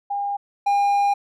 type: tone pair in turn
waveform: sine / triangle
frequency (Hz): 807 / 807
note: G#5 / G#5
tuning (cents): -50 / -50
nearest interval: unison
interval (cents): 0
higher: neither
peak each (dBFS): -22 / -14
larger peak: second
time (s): 0.1-0.37 / 0.66-1.14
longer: second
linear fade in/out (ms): 10
effects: none